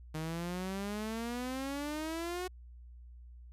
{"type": "exponential sweep", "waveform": "sawtooth", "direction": "up", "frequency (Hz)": [154.5, 370], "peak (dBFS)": -32, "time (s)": [0.14, 2.48], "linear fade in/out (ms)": 10, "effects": ["added 60 Hz sine -49 dBFS peak until 3.52 s", "resampled to 32000 Hz"]}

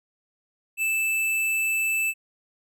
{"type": "tone with hard clipping", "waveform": "sine", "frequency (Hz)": 2637, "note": "E7", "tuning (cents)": 0, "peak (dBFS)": -23, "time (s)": [0.77, 2.14], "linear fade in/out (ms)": 50, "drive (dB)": 17, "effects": []}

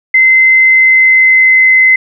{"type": "tone with pitch glide", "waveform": "sine", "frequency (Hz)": [2063, 2051], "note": ["C7", "C7"], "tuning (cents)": [-25, -35], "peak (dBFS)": -3, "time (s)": [0.14, 1.96], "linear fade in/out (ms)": 5, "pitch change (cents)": -10, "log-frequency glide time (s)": [0.58, 1.64], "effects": []}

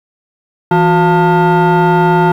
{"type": "tone with frequency modulation", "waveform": "sine", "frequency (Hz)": 362.8, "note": "F#4", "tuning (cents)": -34, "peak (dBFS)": -4, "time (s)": [0.71, 2.32], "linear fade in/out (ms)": 5, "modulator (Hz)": 528, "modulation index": 1.5, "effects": ["tanh soft clip ceiling -6 dBFS", "7-bit"]}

